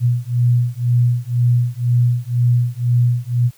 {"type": "beating tone pair", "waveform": "sine", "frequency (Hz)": [120.4, 122.4], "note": ["B2", "B2"], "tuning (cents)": [-44, -15], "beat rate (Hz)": 2, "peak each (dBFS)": -16, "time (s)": [0, 3.51], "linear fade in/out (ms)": 50, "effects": ["white hiss -51 dBFS RMS until 3.57 s"]}